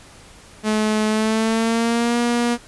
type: tone with pitch glide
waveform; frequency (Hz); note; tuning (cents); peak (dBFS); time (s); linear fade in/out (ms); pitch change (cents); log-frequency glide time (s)
sawtooth; 215.1 to 238.7; A3 to A#3; -39 to +41; -13; 0.63-2.58; 50; +180; 1.08-2.18
effects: pink hiss -45 dBFS RMS until 2.67 s + resampled to 24000 Hz